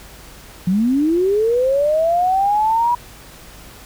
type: linear sweep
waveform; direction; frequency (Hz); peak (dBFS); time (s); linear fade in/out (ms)
sine; up; 173.3 to 974; -13; 0.67-2.95; 5
effects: added 50 Hz sine -45 dBFS peak until 3.85 s + pink hiss -41 dBFS RMS until 3.85 s